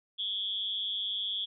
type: tone with amplitude modulation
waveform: sine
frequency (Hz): 3361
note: G#7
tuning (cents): +20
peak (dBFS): -27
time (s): 0.18-1.46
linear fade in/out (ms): 20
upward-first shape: sine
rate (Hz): 201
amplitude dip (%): 85
effects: none